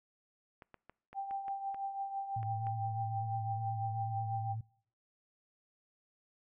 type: clicks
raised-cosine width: 0.5 ms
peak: -36 dBFS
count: 9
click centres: 0.622 / 0.743 / 0.896 / 1.13 / 1.31 / 1.482 / 1.745 / 2.43 / 2.669 s
type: tone with tremolo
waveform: sine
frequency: 787 Hz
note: G5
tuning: 7 cents sharp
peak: -33 dBFS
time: 1.14-4.56 s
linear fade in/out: 50 ms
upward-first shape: triangle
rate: 6 Hz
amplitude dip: 65%
type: tone with vibrato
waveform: sine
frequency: 110 Hz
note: A2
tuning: in tune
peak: -36 dBFS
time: 2.36-4.61 s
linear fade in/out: 5 ms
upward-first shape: triangle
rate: 8.2 Hz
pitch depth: 51 cents each way
effects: noise-tail reverb RT60 0.6 s tail -25 dB re dry